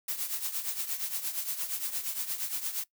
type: noise with tremolo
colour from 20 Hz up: blue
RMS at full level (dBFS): -31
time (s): 0.08-2.84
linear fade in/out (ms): 5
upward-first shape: triangle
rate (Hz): 8.6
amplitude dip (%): 75
effects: noise-tail reverb RT60 0.1 s tail -19 dB re dry